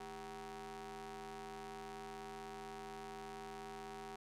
sawtooth ring-modulated tone, 180.6 Hz, F#3, 42 cents flat, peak -40 dBFS, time 0-4.16 s, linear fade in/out 5 ms, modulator 580 Hz, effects low-pass 11000 Hz 12 dB/octave

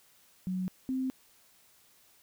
sine tone pair in turn, 185 / 260.6 Hz, F#3 / C4, 0 / -7 cents, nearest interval tritone, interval 593 cents, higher second, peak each -30 / -29 dBFS, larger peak second, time 0.47-0.68 / 0.89-1.1 s, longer neither, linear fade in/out 0 ms, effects white hiss -63 dBFS RMS until 2.22 s

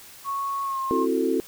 sine tone with pitch glide, 1105 to 1067.4 Hz, C#6 to C6, -6 to +34 cents, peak -25 dBFS, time 0.24-1.07 s, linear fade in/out 50 ms, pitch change -60 cents, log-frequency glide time 0.63-0.79 s
sine chord, F# half-diminished seventh, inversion second, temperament just, 266.4 / 333 / 370 / 444 Hz, C4 / E4 / F#4 / A4, +31 / +18 / 0 / +16 cents, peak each -26 dBFS, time 0.91-1.4 s, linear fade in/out 0 ms
effects white hiss -46 dBFS RMS until 1.47 s

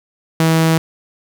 sawtooth tone, 162 Hz, E3, 30 cents flat, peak -7 dBFS, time 0.4-0.78 s, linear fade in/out 2 ms, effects none

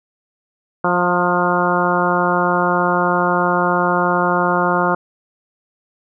harmonic tone with a mistuned harmonic, 176.9 Hz, F3, 23 cents sharp, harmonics 1 / 2 / 3 / 4 / 5 / 6 / 7 / 8, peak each -22 / -22 / -22 / -22 / -22 / -22 / -22 / -22 dBFS, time 0.84-4.95 s, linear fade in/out 5 ms, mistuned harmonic 5, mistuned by +23 cents, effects none

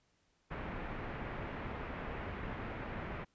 pink low-pass noise, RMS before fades -42 dBFS, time 0.5-3.25 s, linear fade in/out 20 ms, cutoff 2300 Hz, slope 24 dB/octave, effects pink hiss -75 dBFS RMS until 3.34 s + resampled to 16000 Hz

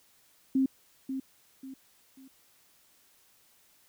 sine tone with echo, 265.9 Hz, C4, 28 cents sharp, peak -22 dBFS, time 0.55-0.66 s, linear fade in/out 5 ms, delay 540 ms, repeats 3, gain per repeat -9 dB, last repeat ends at 2.28 s, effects white hiss -64 dBFS RMS until 3.88 s

